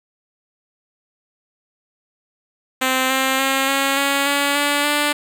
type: tone with pitch steps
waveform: 5% pulse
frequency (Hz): 260 / 264.5 / 269.2 / 273.9 / 278.7 / 283.5 / 288.5 / 293.5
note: C4 / C4 / C4 / C#4 / C#4 / C#4 / D4 / D4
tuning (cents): -11 / +19 / +49 / -21 / +9 / +39 / -31 / -1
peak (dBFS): -5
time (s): 2.81-5.13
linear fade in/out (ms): 10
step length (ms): 290
effects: none